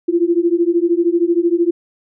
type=beating tone pair; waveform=sine; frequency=336.4 / 349.4 Hz; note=E4 / F4; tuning=+35 / +1 cents; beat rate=13 Hz; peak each=-15 dBFS; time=0.08-1.71 s; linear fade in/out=10 ms; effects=none